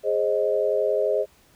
sine chord, Ab major, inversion none, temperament equal with one note detuned, 415.3 / 530.9 / 622.3 Hz, Ab4 / C5 / Eb5, 0 / +25 / 0 cents, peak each -24 dBFS, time 0.03-1.26 s, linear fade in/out 50 ms, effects pink hiss -58 dBFS RMS until 1.55 s

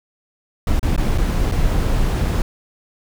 brown noise with dropouts, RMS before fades -17 dBFS, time 0.67-2.42 s, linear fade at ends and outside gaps 2 ms, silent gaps 0.795-0.829 / 0.963-0.977 / 1.178-1.182 / 1.515-1.52 s, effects none

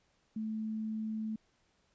sine tone, 218.3 Hz, A3, 13 cents flat, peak -34 dBFS, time 0.36-1.36 s, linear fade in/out 5 ms, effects pink hiss -73 dBFS RMS until 1.94 s + resampled to 16000 Hz

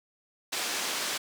white band-pass noise, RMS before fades -32 dBFS, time 0.52-1.18 s, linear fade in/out 10 ms, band 270 to 6500 Hz, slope 12 dB/octave, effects none

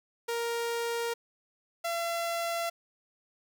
sawtooth tone pair in turn, 467.5 / 678 Hz, A#4 / E5, +5 / +49 cents, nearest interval tritone, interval 644 cents, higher second, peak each -26 dBFS, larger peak neither, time 0.28-1.14 / 1.84-2.7 s, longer neither, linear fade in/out 10 ms, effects none

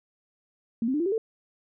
sine tone with pitch steps, 229.3 / 261.9 / 299.1 / 341.6 / 390.1 / 445.5 Hz, A#3 / C4 / D4 / F4 / G4 / A4, -28 / +2 / +32 / -38 / -8 / +22 cents, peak -23 dBFS, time 0.82-1.18 s, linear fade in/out 2 ms, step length 60 ms, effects none

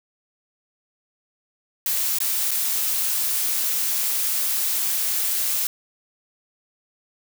blue noise with dropouts, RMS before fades -23 dBFS, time 1.86-5.67 s, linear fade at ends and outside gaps 1 ms, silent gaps 2.186-2.203 / 2.509-2.514 s, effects none

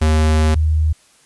square / sine tone pair in turn, 77.9 / 77.9 Hz, D#2 / D#2, +3 / +3 cents, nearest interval unison, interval 0 cents, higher neither, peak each -12 dBFS, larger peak neither, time 0.01-0.55 / 0.55-0.93 s, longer first, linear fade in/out 10 ms, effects white hiss -52 dBFS RMS until 1.25 s + resampled to 24000 Hz

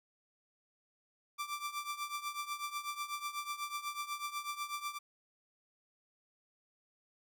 sawtooth tone with tremolo, 1174.7 Hz, D6, in tune, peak -31 dBFS, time 1.38-4.99 s, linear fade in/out 20 ms, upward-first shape triangle, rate 8.1 Hz, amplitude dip 85%, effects none

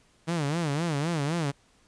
sawtooth tone with vibrato, 155.56 Hz, D#3, in tune, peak -22 dBFS, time 0.27-1.52 s, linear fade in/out 20 ms, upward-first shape sine, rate 3.9 Hz, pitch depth 190 cents each way, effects pink hiss -63 dBFS RMS until 1.87 s + resampled to 22050 Hz

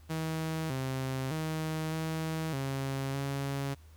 sawtooth tone with pitch steps, 159.8 / 132 / 157.8 / 159.8 / 135.7 / 138.6 Hz, D#3 / C3 / D#3 / D#3 / C#3 / C#3, +47 / +16 / +25 / +47 / -36 / 0 cents, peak -28 dBFS, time 0.09-3.75 s, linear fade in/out 20 ms, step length 610 ms, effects added 78 Hz sine -52 dBFS peak until 3.96 s + pink hiss -64 dBFS RMS until 3.96 s

